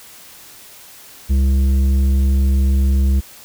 triangle tone with tanh clipping, 67.2 Hz, C2, 47 cents sharp, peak -13 dBFS, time 1.29-3.21 s, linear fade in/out 20 ms, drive 13 dB, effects white hiss -41 dBFS RMS until 3.44 s

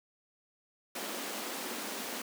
pink high-pass noise, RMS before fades -39 dBFS, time 0.95-2.22 s, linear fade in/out 5 ms, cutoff 210 Hz, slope 48 dB/octave, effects none

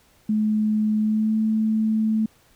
sine tone with pitch glide, 214.3 to 218.6 Hz, A3 to A3, -45 to -11 cents, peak -18 dBFS, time 0.29-2.26 s, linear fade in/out 5 ms, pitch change +34 cents, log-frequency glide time 0.99-1.36 s, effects pink hiss -58 dBFS RMS until 2.55 s

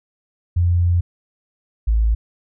sine tone pair in turn, 87.31 / 55 Hz, F2 / A1, 0 / 0 cents, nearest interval minor sixth, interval 800 cents, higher first, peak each -13 dBFS, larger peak neither, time 0.56-1.01 / 1.87-2.15 s, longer first, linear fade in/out 10 ms, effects none

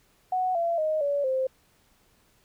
sine tone with pitch steps, 740 / 678.6 / 622.3 / 570.6 / 523.3 Hz, F#5 / F5 / D#5 / C#5 / C5, 0 / -50 / 0 / +50 / 0 cents, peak -23 dBFS, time 0.32-1.47 s, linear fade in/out 5 ms, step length 230 ms, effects pink hiss -64 dBFS RMS until 2.44 s

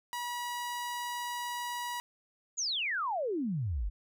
sawtooth tone, 967 Hz, B5, 37 cents flat, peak -31 dBFS, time 0.13-2 s, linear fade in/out 0 ms
sine exponential sweep, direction down, 7040 to 42.51 Hz, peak -30 dBFS, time 2.57-3.9 s, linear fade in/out 20 ms
effects none

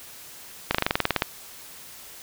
slowing click train, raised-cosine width 0.3 ms, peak -4 dBFS, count 12, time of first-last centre 0.71-1.221 s, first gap 36 ms, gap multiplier 1.05, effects white hiss -44 dBFS RMS until 2.22 s

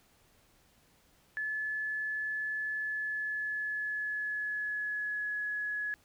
sine tone with pitch glide, 1724 to 1690.5 Hz, A6 to G#6, -36 to +30 cents, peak -32 dBFS, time 1.37-5.94 s, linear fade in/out 0 ms, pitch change -34 cents, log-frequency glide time 2.72-5.35 s, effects pink hiss -66 dBFS RMS until 6.04 s

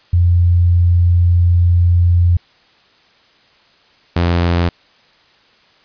sine / sawtooth tone pair in turn, 87.31 / 86.31 Hz, F2 / F2, 0 / -20 cents, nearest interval unison, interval 20 cents, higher first, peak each -8 dBFS, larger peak neither, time 0.13-2.37 / 4.16-4.69 s, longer first, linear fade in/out 5 ms, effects white hiss -51 dBFS RMS until 5.84 s + resampled to 11025 Hz

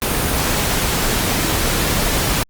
pink noise, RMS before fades -18 dBFS, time 0.02-2.43 s, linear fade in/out 0 ms, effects Opus 32 kbps

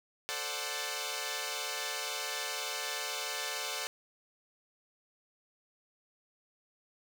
5% pulse chord, D dominant seventh, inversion second, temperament equal, 440 / 523.3 / 587.3 / 740 Hz, A4 / C5 / D5 / F#5, 0 / 0 / 0 / 0 cents, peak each -29 dBFS, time 0.29-3.87 s, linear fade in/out 0 ms, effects none

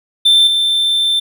triangle tone with level steps, 3557 Hz, A7, 18 cents sharp, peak -5 / -10 dBFS, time 0.25-1.2 s, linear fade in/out 10 ms, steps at 0.47 s, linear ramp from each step 2 ms, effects none

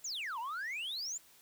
sine exponential two-way sweep, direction down then up, 7390 to 879 to 7390 Hz, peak -34 dBFS, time 0.04-1.18 s, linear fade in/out 10 ms, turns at 0.39 s, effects tanh soft clip ceiling -36 dBFS + white hiss -62 dBFS RMS until 1.41 s

